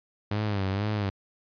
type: tone with vibrato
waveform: sawtooth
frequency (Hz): 101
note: G#2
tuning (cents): -48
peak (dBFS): -22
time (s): 0.31-1.1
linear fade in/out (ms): 5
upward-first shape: sine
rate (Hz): 2.1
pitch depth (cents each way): 100
effects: resampled to 11025 Hz